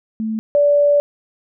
sine tone pair in turn, 220 / 579.4 Hz, A3 / D5, 0 / -24 cents, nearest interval octave + perfect fourth, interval 1676 cents, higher second, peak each -19 / -10 dBFS, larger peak second, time 0.2-0.39 / 0.55-1 s, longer second, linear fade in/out 0 ms, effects none

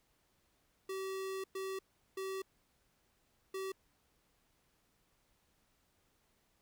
square tone bursts at uneven times, 383.3 Hz, G4, 39 cents flat, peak -39 dBFS, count 4, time 0.89-1.44 / 1.55-1.79 / 2.17-2.42 / 3.54-3.72 s, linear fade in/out 5 ms, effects pink hiss -75 dBFS RMS until 6.61 s

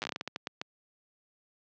slowing click train, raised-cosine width 0.2 ms, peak -16 dBFS, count 13, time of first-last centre 0.02-0.615 s, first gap 8 ms, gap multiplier 1.3, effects high-pass 150 Hz 12 dB/octave + low-pass 5000 Hz 12 dB/octave

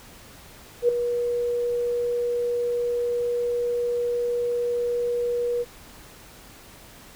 sine tone with ADSR envelope, 481.1 Hz, B4, 45 cents flat, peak -13 dBFS, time 0.82-5.65 s, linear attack 67 ms, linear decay 5 ms, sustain -9 dB, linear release 37 ms, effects pink hiss -47 dBFS RMS until 7.15 s

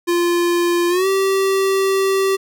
square tone with pitch glide, 346.9 to 387.1 Hz, F4 to G4, -12 to -22 cents, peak -15 dBFS, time 0.07-2.37 s, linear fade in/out 20 ms, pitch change +190 cents, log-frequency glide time 0.89-1.07 s, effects none

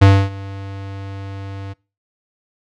square tone with ADSR envelope, 98 Hz, G2, in tune, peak -5 dBFS, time 0.01-1.74 s, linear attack 13 ms, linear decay 270 ms, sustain -23 dB, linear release 21 ms, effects noise-tail reverb RT60 0.3 s tail -22 dB re dry + low-pass 4000 Hz 12 dB/octave

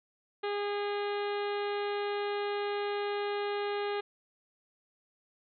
harmonic tone, 409 Hz, G#4, 26 cents flat, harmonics 1 / 2 / 3 / 4 / 5 / 6 / 7 / 8 / 9 / 10, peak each -32 / -38 / -42 / -44 / -46 / -48 / -49 / -50 / -51 / -52 dBFS, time 0.43-4.01 s, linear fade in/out 10 ms, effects none

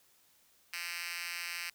5% pulse tone with high-pass filter, 172.8 Hz, F3, 18 cents flat, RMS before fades -40 dBFS, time 0.73-1.7 s, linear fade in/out 5 ms, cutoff 2600 Hz, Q 2, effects white hiss -67 dBFS RMS until 1.74 s

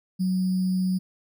sine tone with sample-and-hold, 185.3 Hz, F#3, 3 cents sharp, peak -21 dBFS, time 0.19-0.99 s, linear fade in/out 20 ms, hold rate 4900 Hz, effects none

